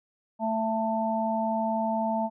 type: harmonic tone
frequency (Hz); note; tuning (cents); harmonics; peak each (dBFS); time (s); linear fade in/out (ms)
222; A3; +16; 1 / 3 / 4; -29 / -29 / -29; 0.39-2.3; 50
effects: none